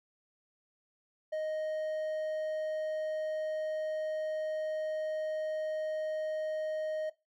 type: tone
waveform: triangle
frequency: 622.3 Hz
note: D#5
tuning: in tune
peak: -30 dBFS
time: 1.32-7.1 s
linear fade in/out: 10 ms
effects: noise-tail reverb RT60 0.2 s tail -17 dB re dry